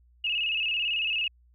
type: tone with vibrato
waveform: sine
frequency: 2734 Hz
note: F7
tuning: 37 cents flat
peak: -25 dBFS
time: 0.24-1.28 s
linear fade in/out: 5 ms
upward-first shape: square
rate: 18 Hz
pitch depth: 77 cents each way
effects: added 60 Hz sine -57 dBFS peak until 1.54 s